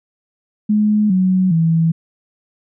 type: tone with pitch steps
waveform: sine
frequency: 211.2 / 186 / 163.8 Hz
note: G#3 / F#3 / E3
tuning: +29 / +9 / -11 cents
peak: -11 dBFS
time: 0.69-1.92 s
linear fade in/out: 10 ms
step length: 410 ms
effects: none